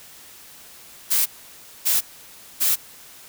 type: noise bursts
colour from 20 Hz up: blue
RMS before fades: -19 dBFS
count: 3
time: 1.1-2.76 s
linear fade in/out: 20 ms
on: 160 ms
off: 590 ms
effects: white hiss -45 dBFS RMS until 3.28 s